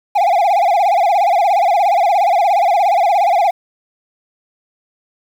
triangle tone with vibrato, 748 Hz, F#5, 19 cents sharp, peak -8 dBFS, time 0.15-3.51 s, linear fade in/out 10 ms, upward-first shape sine, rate 17 Hz, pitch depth 190 cents each way, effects 7-bit

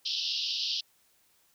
white band-pass noise, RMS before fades -32 dBFS, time 0.05-0.81 s, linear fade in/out 10 ms, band 2800 to 5400 Hz, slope 96 dB/octave, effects white hiss -67 dBFS RMS until 1.54 s

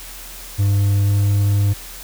triangle tone with pitch glide, 100.2 to 101.01 Hz, G2 to G#2, +38 to -48 cents, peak -11 dBFS, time 0.58-1.74 s, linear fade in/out 20 ms, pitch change +14 cents, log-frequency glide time 1.03-1.11 s, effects added 41 Hz sine -38 dBFS peak until 2.03 s + white hiss -36 dBFS RMS until 2.03 s

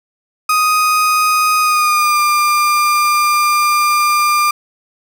35% pulse tone with pitch glide, 1248 to 1196.5 Hz, D#6 to D6, +5 to +32 cents, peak -9 dBFS, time 0.49-4.51 s, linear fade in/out 5 ms, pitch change -73 cents, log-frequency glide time 1.6-2.18 s, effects none

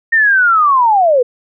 sine linear sweep, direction down, 1850 to 468.9 Hz, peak -7 dBFS, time 0.12-1.23 s, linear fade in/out 10 ms, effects none

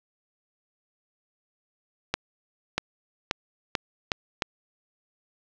accelerating click train, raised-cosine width 0.2 ms, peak -6 dBFS, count 6, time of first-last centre 2.14-4.422 s, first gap 640 ms, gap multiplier 0.83, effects low-pass 5000 Hz 12 dB/octave + 7-bit

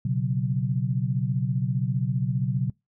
sine chord, B suspended second, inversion none, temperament equal, 123.47 / 138.59 / 185 Hz, B2 / C#3 / F#3, 0 / 0 / 0 cents, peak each -26 / -26 / -29 dBFS, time 0.05-2.7 s, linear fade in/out 5 ms, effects noise-tail reverb RT60 0.2 s tail -24 dB re dry

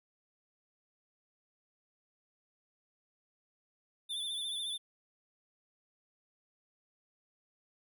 square tone with vibrato, 3520 Hz, A7, in tune, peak -36 dBFS, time 4.09-4.78 s, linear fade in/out 20 ms, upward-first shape sine, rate 14 Hz, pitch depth 49 cents each way, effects none

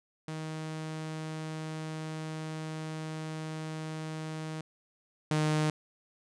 sawtooth tone pair in turn, 157.3 / 153.8 Hz, D#3 / D#3, +19 / -20 cents, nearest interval unison, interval 39 cents, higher first, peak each -32 / -22 dBFS, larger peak second, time 0.28-4.61 / 5.31-5.7 s, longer first, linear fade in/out 2 ms, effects resampled to 22050 Hz

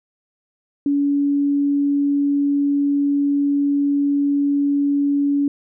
sine tone, 284.1 Hz, C#4, 43 cents sharp, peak -15 dBFS, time 0.86-5.48 s, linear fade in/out 2 ms, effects none

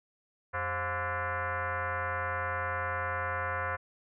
sine tone with frequency modulation, 220 Hz, A3, in tune, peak -30 dBFS, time 0.53-3.77 s, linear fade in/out 20 ms, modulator 310 Hz, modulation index 5.4, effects none

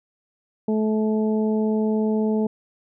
harmonic tone, 216.4 Hz, A3, 29 cents flat, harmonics 1 / 2 / 3 / 4, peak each -20 / -24 / -33 / -36 dBFS, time 0.68-2.47 s, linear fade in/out 5 ms, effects none

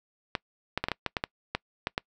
clicks, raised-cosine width 0.3 ms, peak -11 dBFS, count 11, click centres 0.352 / 0.776 / 0.84 / 0.885 / 0.917 / 1.063 / 1.168 / 1.239 / 1.55 / 1.871 / 1.979 s, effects noise-tail reverb RT60 0.1 s tail -26 dB re dry

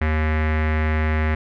square tone with low-pass filter, 77.78 Hz, D#2, in tune, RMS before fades -20 dBFS, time 0.01-1.35 s, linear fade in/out 5 ms, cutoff 2000 Hz, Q 3.8, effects none

